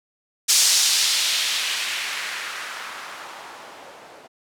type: noise with low-pass filter sweep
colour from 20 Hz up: violet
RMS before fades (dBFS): -24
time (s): 0.48-4.28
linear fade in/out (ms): 20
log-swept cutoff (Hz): 6200 to 530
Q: 1.2
effects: none